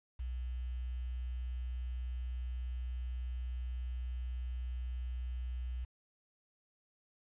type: tone with quantisation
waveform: sine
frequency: 61.74 Hz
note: B1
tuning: in tune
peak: -36 dBFS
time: 0.19-5.85 s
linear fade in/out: 10 ms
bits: 10
effects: resampled to 8000 Hz